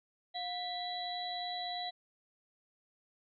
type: harmonic tone with a mistuned harmonic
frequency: 659.3 Hz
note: E5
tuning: in tune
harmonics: 1 / 3 / 5 / 6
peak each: -39 / -48 / -49 / -40 dBFS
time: 0.34-1.91 s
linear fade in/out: 20 ms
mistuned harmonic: 1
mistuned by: +140 cents
effects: none